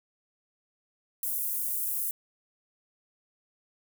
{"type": "high-pass noise", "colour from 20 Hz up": "pink", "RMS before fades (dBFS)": -31, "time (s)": [1.23, 2.11], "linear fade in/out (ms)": 2, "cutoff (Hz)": 11000, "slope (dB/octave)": 24, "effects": []}